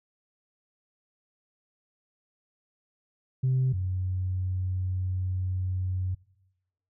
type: tone pair in turn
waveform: sine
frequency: 130 / 92.39 Hz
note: C3 / F#2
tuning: -11 / -2 cents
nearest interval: tritone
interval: 591 cents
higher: first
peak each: -20 / -26 dBFS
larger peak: first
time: 3.43-3.73 / 3.73-6.15 s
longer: second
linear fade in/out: 10 ms
effects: noise-tail reverb RT60 1.0 s tail -23 dB re dry + tanh soft clip ceiling -19 dBFS